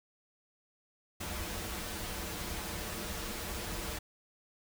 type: noise with comb filter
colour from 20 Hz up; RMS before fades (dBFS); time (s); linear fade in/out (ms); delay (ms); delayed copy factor
pink; -39; 1.2-3.99; 10; 7.5; -0.7
effects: none